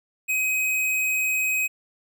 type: tone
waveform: square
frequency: 2526 Hz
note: D#7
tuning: 26 cents sharp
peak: -22 dBFS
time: 0.28-1.68 s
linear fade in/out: 20 ms
effects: none